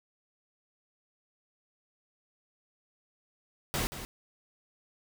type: noise with echo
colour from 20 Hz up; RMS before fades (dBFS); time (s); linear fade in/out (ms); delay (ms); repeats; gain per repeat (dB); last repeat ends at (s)
pink; -31; 3.74-3.87; 0; 180; 1; -10; 4.05
effects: none